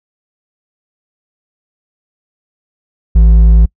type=tone with hard clipping; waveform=sine; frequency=55 Hz; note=A1; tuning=in tune; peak=-4 dBFS; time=3.15-3.66 s; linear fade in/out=10 ms; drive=5 dB; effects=noise-tail reverb RT60 0.1 s tail -26 dB re dry